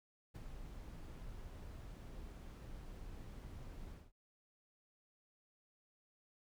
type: noise with ADSR envelope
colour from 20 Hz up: brown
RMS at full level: -45 dBFS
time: 0.34-4.12 s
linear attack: 18 ms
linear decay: 25 ms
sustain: -5 dB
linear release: 210 ms
effects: none